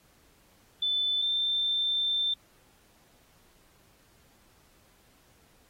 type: tone pair in turn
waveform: sine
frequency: 3520 / 3569 Hz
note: A7 / A7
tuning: 0 / +24 cents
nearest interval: unison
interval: 24 cents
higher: second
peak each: -25 dBFS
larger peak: neither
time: 0.82-1.22 / 1.22-2.34 s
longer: second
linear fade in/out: 5 ms
effects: pink hiss -63 dBFS RMS until 5.69 s + AAC 48 kbps